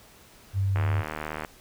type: tone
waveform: sine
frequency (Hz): 97.5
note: G2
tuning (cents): -9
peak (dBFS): -22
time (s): 0.53-1.04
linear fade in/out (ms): 50
type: click train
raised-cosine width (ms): 0.5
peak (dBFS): -17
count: 54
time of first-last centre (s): 0.76-1.448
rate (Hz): 77
effects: pink hiss -53 dBFS RMS until 1.6 s